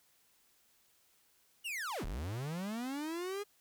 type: linear two-way sweep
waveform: 45% pulse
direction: down then up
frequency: 2960 to 31.5 to 416.3 Hz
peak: -37 dBFS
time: 1.64-3.44 s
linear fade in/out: 20 ms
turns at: 2.05 s
effects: white hiss -70 dBFS RMS until 3.6 s